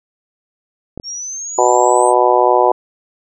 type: clicks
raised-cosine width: 2 ms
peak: -15 dBFS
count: 2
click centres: 0.976 / 0.999 s
type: linear sweep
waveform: sine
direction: up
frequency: 5460 to 8372 Hz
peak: -23 dBFS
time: 1.03-2.14 s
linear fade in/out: 50 ms
type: harmonic tone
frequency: 123.47 Hz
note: B2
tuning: in tune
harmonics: 3 / 4 / 5 / 6 / 7 / 8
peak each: -16 / -16 / -16 / -16 / -16 / -16 dBFS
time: 1.58-2.72 s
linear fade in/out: 5 ms
effects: none